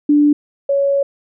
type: tone pair in turn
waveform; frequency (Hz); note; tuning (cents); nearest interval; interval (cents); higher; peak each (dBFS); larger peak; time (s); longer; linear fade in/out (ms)
sine; 293.7 / 558; D4 / C#5; 0 / +11; major seventh; 1111; second; -8 / -12; first; 0.09-0.33 / 0.69-1.03; second; 5
effects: none